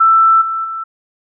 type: tone with level steps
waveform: sine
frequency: 1329 Hz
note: E6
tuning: 14 cents sharp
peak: -6 / -16 / -20 dBFS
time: 0-0.84 s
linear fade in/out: 10 ms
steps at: 0.41 / 0.64 s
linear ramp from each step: 10 ms
effects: none